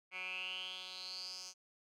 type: tone with band-pass filter sweep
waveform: 10% pulse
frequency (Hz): 184.9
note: F#3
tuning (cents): -1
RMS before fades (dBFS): -45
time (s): 0.11-1.54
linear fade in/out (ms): 50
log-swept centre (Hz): 2200 to 5800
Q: 8
effects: none